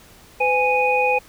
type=tone cluster; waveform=sine; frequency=506 / 828 / 2482 Hz; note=B4 / G#5 / D#7; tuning=+42 / -5 / -5 cents; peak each=-20 dBFS; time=0.4-1.19 s; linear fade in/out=10 ms; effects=pink hiss -48 dBFS RMS until 1.28 s